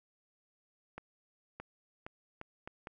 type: accelerating click train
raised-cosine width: 0.5 ms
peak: -28 dBFS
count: 6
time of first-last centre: 0.98-2.871 s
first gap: 620 ms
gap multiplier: 0.75
effects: none